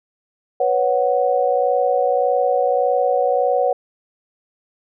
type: chord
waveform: sine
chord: B suspended second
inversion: none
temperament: just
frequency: 493.9 / 555.6 / 740.8 Hz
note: B4 / C#5 / F#5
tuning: 0 / +4 / +2 cents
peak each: -19 dBFS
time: 0.6-3.73 s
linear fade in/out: 5 ms
effects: none